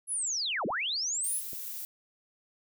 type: linear two-way sweep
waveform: sine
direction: down then up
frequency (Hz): 11000 to 161.1 to 11000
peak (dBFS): -29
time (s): 0.07-1.42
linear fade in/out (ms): 50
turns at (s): 0.66
type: clicks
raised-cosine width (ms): 2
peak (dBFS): -35 / -34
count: 2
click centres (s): 0.704 / 1.532
type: noise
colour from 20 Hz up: violet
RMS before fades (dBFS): -39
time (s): 1.24-1.85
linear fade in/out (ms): 0
effects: none